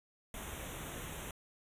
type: band-stop noise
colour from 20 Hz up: pink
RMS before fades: -44 dBFS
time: 0.34-1.31 s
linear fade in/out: 2 ms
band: 3800 to 5900 Hz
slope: 96 dB/octave
effects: resampled to 32000 Hz